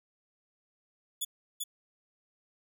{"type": "tone with echo", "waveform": "10% pulse", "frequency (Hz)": 3433, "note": "A7", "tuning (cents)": -43, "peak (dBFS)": -23, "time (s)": [1.21, 1.25], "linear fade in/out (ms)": 10, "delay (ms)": 390, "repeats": 1, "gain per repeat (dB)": -2, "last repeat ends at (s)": 1.64, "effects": []}